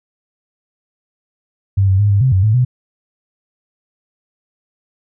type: tone with pitch steps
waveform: sine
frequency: 97.9 / 95.4 / 103 / 100.2 / 131 / 94.3 / 108 / 125.5 Hz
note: G2 / G2 / G#2 / G2 / C3 / F#2 / A2 / B2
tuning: -2 / -47 / -14 / +38 / +2 / +33 / -32 / +28 cents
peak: -9 dBFS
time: 1.77-2.65 s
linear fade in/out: 10 ms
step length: 110 ms
effects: none